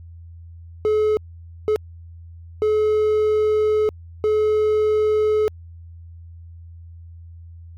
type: tone bursts at uneven times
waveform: triangle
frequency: 428 Hz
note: A4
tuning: 48 cents flat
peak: -13 dBFS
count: 4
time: 0.85-1.17 / 1.68-1.76 / 2.62-3.89 / 4.24-5.48 s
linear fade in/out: 0 ms
effects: added 84 Hz sine -37 dBFS peak until 7.77 s + MP3 96 kbps